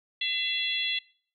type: harmonic tone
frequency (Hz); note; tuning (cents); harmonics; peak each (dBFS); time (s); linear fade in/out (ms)
676; E5; +43; 3 / 4 / 5 / 6; -35 / -32 / -29 / -36; 0.21-0.99; 5
effects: noise-tail reverb RT60 0.5 s tail -22 dB re dry